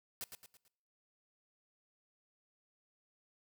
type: noise with echo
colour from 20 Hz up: white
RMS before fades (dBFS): -42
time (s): 0.21-0.24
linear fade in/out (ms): 0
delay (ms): 110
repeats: 4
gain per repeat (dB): -7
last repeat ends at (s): 0.68
effects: noise-tail reverb RT60 0.7 s tail -22 dB re dry